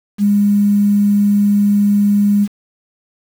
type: tone with quantisation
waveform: sine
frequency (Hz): 204.1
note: G#3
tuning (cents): -30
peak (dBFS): -9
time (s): 0.18-2.48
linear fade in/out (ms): 50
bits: 6
effects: none